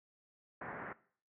white low-pass noise, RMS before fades -45 dBFS, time 0.61-0.93 s, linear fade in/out 5 ms, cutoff 1900 Hz, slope 48 dB/octave, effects noise-tail reverb RT60 0.5 s tail -19 dB re dry + high-pass 100 Hz 12 dB/octave

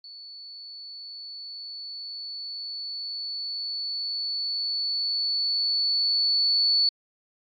sine tone with level ramp, 4449 Hz, C#8, 5 cents sharp, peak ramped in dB -41 to -18 dBFS, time 0.04-6.89 s, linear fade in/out 2 ms, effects AAC 64 kbps

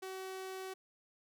sawtooth tone, 378.3 Hz, F#4, 38 cents sharp, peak -38 dBFS, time 0.02-0.74 s, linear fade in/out 10 ms, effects none

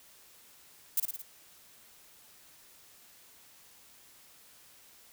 violet noise with echo, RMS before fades -27 dBFS, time 0.97-1 s, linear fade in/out 5 ms, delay 55 ms, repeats 4, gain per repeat -4 dB, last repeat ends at 1.22 s, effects white hiss -58 dBFS RMS until 5.12 s

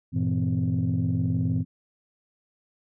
sine tone cluster, 98.4 / 117.8 / 164.3 / 255.7 Hz, G2 / A#2 / E3 / C4, +7 / +19 / -5 / -40 cents, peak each -27 / -26 / -26 / -28 dBFS, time 0.12-1.65 s, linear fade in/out 50 ms, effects tanh soft clip ceiling -16 dBFS

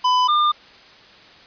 square tone pair in turn, 1002 / 1203 Hz, B5 / D6, +25 / +41 cents, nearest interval minor third, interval 316 cents, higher second, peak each -15 dBFS, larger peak neither, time 0.04-0.28 / 0.28-0.52 s, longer neither, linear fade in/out 10 ms, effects white hiss -46 dBFS RMS until 1.46 s + resampled to 11025 Hz

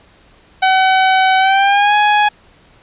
sawtooth tone with pitch glide, 757 to 835.1 Hz, F#5 to G#5, +39 to +9 cents, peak -5 dBFS, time 0.62-2.29 s, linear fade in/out 10 ms, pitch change +170 cents, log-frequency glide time 1.38-1.95 s, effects pink hiss -48 dBFS RMS until 2.82 s + resampled to 8000 Hz

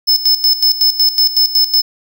square tone with tremolo, 5230 Hz, E8, 15 cents flat, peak -8 dBFS, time 0.07-1.82 s, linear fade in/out 20 ms, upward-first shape square, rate 5.4 Hz, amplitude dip 75%, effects none

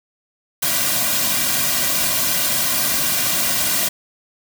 white noise with comb filter, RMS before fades -19 dBFS, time 0.62-3.89 s, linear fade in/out 10 ms, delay 2.3 ms, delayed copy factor -0.8, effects none

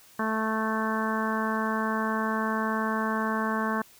harmonic tone, 219.8 Hz, A3, 2 cents flat, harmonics 1 / 2 / 3 / 4 / 5 / 6 / 7 / 8, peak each -29 / -35 / -36 / -35 / -31 / -40 / -34 / -38 dBFS, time 0.19-3.82 s, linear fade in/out 5 ms, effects white hiss -55 dBFS RMS until 3.99 s

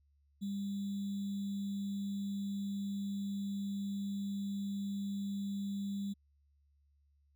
sine tone with sample-and-hold, 199.5 Hz, G3, 31 cents sharp, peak -35 dBFS, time 0.41-6.14 s, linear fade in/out 20 ms, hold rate 3675 Hz, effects added 71 Hz sine -68 dBFS peak until 7.35 s

